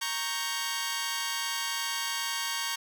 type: chord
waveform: 10% pulse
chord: G diminished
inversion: first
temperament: equal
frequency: 932.3 / 1108.7 / 1568 Hz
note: Bb5 / Db6 / G6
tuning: 0 / 0 / 0 cents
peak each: -26 dBFS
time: 0.01-2.76 s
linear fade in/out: 10 ms
effects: none